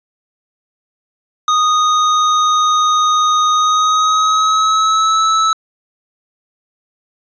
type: tone with pitch glide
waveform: square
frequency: 1241 to 1306.5 Hz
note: D#6 to E6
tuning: -5 to -16 cents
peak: -11 dBFS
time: 1.48-5.53 s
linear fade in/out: 2 ms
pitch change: +89 cents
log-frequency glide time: 3.52-5.22 s
effects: resampled to 16000 Hz